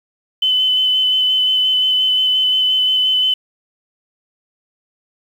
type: tone with vibrato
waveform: sine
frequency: 3029 Hz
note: F#7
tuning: 40 cents sharp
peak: -12 dBFS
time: 0.42-3.34 s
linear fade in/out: 5 ms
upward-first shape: square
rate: 5.7 Hz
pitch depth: 10 cents each way
effects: 7-bit